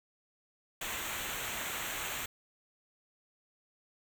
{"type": "noise with comb filter", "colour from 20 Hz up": "pink", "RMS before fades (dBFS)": -38, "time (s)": [0.81, 2.26], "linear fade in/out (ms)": 5, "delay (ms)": 0.2, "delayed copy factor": -0.75, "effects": []}